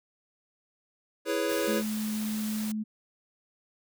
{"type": "chord", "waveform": "square", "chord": "C# minor seventh", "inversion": "first", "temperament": "equal", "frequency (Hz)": [329.6, 415.3, 493.9, 554.4], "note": ["E4", "G#4", "B4", "C#5"], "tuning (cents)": [0, 0, 0, 0], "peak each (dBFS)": -33, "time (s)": [1.25, 1.83], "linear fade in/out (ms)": 50}
{"type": "noise", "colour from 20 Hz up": "white", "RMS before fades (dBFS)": -40, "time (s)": [1.49, 2.72], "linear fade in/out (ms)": 5}
{"type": "tone", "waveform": "sine", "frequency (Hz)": 215.3, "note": "A3", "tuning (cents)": -37, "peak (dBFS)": -29, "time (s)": [1.67, 2.84], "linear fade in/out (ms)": 20}
{"effects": []}